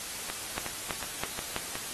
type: two click trains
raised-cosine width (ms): 0.3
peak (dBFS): -17 / -13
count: 5 / 4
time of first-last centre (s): 0.3-1.755 / 0.58-1.564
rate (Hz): 2.75 / 3.05
effects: white hiss -38 dBFS RMS until 1.93 s + AAC 32 kbps